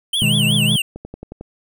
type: tone with vibrato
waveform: square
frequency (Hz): 3028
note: F#7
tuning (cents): +39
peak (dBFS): -17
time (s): 0.13-0.82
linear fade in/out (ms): 5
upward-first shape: triangle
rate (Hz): 5.4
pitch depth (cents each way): 250
type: chord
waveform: triangle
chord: G# minor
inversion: first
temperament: equal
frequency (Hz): 123.47 / 155.56 / 207.7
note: B2 / D#3 / G#3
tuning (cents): 0 / 0 / 0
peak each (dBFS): -18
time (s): 0.22-0.76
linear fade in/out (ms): 0
type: click train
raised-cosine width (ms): 2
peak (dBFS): -18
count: 6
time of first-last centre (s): 0.96-1.41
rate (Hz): 11.1
effects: none